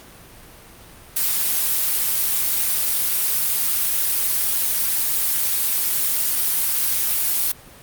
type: noise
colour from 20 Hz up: blue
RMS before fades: -20 dBFS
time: 1.16-7.52 s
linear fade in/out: 5 ms
effects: pink hiss -44 dBFS RMS until 7.82 s + Opus 48 kbps